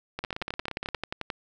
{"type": "two click trains", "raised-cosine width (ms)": 0.3, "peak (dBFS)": [-17, -15], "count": [14, 13], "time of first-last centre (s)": [[0.19, 0.946], [0.24, 1.302]], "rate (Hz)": [17.2, 11.3], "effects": []}